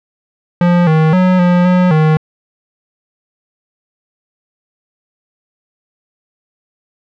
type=tone with pitch steps; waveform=square; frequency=175.3 / 157.5 / 183.8 / 177.5 / 181.2 / 156 Hz; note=F3 / D#3 / F#3 / F3 / F#3 / D#3; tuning=+7 / +21 / -11 / +28 / -36 / +5 cents; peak=-8 dBFS; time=0.61-2.17 s; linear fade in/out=2 ms; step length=260 ms; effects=low-pass 2000 Hz 12 dB/octave